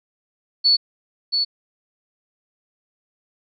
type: tone with echo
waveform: sine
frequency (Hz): 4435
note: C#8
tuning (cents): 0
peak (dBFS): -12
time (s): 0.64-0.77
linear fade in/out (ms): 20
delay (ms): 680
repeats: 1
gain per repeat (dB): -5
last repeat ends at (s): 1.45
effects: none